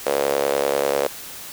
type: tone with high-pass filter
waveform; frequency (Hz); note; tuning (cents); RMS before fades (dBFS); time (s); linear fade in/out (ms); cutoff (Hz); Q
sawtooth; 70.3; C#2; +25; -21; 0.06-1.07; 5; 510; 4.6
effects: white hiss -36 dBFS RMS until 1.52 s